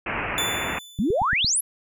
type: low-pass noise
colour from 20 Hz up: white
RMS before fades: -28 dBFS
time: 0.06-0.79 s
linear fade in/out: 5 ms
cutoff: 2700 Hz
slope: 96 dB/octave
type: tone with exponential decay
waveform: sawtooth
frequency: 3498 Hz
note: A7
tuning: 11 cents flat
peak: -19 dBFS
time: 0.38-1.35 s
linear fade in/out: 1 ms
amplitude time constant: 210 ms
type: exponential sweep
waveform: sine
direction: up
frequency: 180.4 to 11840 Hz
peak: -19 dBFS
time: 0.99-1.61 s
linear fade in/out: 10 ms
type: click train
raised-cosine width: 5 ms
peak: -18 dBFS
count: 5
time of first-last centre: 0.99-1.446 s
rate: 8.78 Hz
effects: none